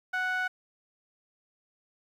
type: tone with band-pass filter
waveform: sawtooth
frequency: 740 Hz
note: F#5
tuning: in tune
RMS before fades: -30 dBFS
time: 0.13-0.48 s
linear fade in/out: 10 ms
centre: 1500 Hz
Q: 2.9
effects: 10-bit